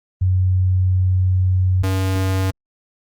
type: tone pair in turn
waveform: sine / square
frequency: 92.5 / 94.83 Hz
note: F#2 / F#2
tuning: 0 / +43 cents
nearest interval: unison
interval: 43 cents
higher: second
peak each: -13 / -17 dBFS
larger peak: first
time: 0.21-1.83 / 1.83-2.51 s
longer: first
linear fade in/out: 10 ms
effects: Opus 32 kbps